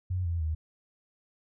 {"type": "tone with pitch steps", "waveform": "sine", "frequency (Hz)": [91.4, 84.79, 78.65], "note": ["F#2", "E2", "D#2"], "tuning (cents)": [-21, 49, 19], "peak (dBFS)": -27, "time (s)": [0.1, 0.55], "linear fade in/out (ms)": 10, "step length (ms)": 150, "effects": []}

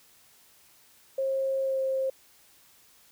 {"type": "tone with pitch glide", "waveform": "sine", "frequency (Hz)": [536, 530.8], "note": ["C5", "C5"], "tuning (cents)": [42, 25], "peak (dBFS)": -25, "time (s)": [1.18, 2.1], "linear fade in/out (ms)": 5, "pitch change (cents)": -17, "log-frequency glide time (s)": [1.63, 1.8], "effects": ["white hiss -59 dBFS RMS until 3.11 s"]}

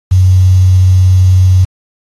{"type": "tone with quantisation", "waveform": "sine", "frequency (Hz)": 92.7, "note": "F#2", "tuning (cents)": 4, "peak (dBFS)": -3, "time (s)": [0.11, 1.65], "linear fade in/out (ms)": 10, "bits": 5, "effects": ["AAC 32 kbps"]}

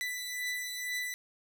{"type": "beating tone pair", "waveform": "sawtooth", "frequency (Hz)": [1985, 1987.1], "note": ["B6", "B6"], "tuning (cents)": [8, 10], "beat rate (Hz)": 2.1, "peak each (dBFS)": [-32, -37], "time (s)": [0.01, 1.14], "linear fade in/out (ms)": 0, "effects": []}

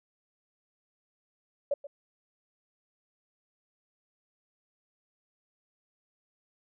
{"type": "tone with echo", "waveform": "sine", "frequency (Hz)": 569, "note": "C#5", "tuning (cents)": 45, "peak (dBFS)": -24, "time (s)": [1.71, 1.74], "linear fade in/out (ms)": 5, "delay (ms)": 130, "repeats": 1, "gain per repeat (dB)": -15, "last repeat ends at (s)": 1.87, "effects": []}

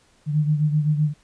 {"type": "beating tone pair", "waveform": "sine", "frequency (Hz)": [150, 157.8], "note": ["D3", "D#3"], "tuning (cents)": [37, 25], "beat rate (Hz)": 7.8, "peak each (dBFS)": [-18, -25], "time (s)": [0.26, 1.14], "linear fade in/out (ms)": 50, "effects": ["pink hiss -59 dBFS RMS until 1.23 s", "resampled to 22050 Hz"]}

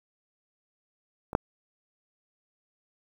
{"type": "clicks", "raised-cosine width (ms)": 1, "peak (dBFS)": [-22, -6], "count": 2, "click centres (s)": [1.331, 1.351], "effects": ["8-bit"]}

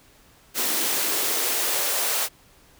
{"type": "noise with high-pass filter sweep", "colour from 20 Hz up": "white", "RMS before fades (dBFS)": -24, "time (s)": [0.54, 2.29], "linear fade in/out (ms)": 50, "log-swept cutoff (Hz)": [250, 590], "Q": 1.8, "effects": ["pink hiss -55 dBFS RMS until 2.79 s"]}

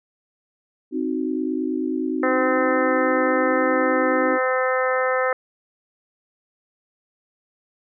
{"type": "chord", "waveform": "sine", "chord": "C diminished", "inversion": "none", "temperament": "equal", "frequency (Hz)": [261.6, 311.1, 370], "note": ["C4", "Eb4", "Gb4"], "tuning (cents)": [0, 0, 0], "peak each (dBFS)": [-25, -25, -28], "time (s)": [0.91, 4.39], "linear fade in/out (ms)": 50}
{"type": "harmonic tone", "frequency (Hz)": 257.4, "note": "C4", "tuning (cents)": -28, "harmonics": [2, 3, 4, 5, 6, 7, 8], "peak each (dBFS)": [-21, -29, -30, -25, -32, -27, -33], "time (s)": [2.23, 5.33], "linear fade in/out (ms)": 2}
{"effects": []}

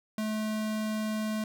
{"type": "tone", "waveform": "square", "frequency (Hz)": 215.9, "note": "A3", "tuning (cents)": -33, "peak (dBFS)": -30, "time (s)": [0.18, 1.44], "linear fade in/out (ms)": 2, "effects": ["12-bit"]}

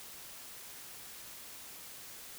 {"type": "silence", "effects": ["white hiss -49 dBFS RMS until 2.38 s"]}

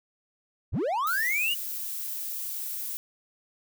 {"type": "linear sweep", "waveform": "triangle", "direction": "up", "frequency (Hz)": [35.35, 2960], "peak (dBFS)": -23, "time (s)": [0.72, 1.55], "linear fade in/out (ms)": 20}
{"type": "noise", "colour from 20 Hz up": "violet", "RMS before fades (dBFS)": -34, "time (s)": [1.07, 2.97], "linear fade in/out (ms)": 0}
{"effects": []}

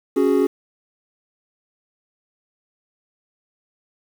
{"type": "chord", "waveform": "triangle", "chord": "C# suspended fourth", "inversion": "none", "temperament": "just", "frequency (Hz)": [277.2, 369.6, 415.8], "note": ["C#4", "F#4", "G#4"], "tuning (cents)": [0, -2, 2], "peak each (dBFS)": -17, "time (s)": [0.16, 0.47], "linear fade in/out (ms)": 10, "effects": ["7-bit"]}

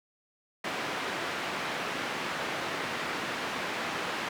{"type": "band-pass noise", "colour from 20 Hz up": "white", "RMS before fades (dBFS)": -34, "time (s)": [0.64, 4.29], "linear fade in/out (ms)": 5, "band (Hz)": [170, 2100], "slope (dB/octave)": 12, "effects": []}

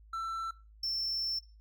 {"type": "tone pair in turn", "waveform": "triangle", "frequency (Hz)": [1337, 5379], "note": ["E6", "E8"], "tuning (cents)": [24, 34], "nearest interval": "2 octaves", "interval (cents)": 2410, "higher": "second", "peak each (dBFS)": [-32, -30], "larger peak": "second", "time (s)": [[0.13, 0.51], [0.83, 1.39]], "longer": "second", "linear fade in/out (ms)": 5, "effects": ["noise-tail reverb RT60 0.3 s tail -18 dB re dry", "added 53 Hz sine -54 dBFS peak until 1.6 s"]}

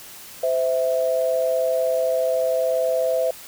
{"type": "tone pair together", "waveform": "sine", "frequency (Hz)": [515, 655.6], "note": ["C5", "E5"], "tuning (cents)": [-28, -10], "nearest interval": "major third", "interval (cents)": 418, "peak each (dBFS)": -21, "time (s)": [0.43, 3.31], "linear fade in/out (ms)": 5, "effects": ["white hiss -41 dBFS RMS until 3.47 s"]}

